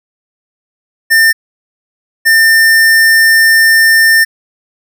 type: tone pair in turn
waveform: square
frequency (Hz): 1800 / 1800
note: A6 / A6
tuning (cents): +39 / +39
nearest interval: unison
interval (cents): 0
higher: neither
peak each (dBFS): -5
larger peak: neither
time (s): 1.1-1.33 / 2.25-4.25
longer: second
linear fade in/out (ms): 20
effects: none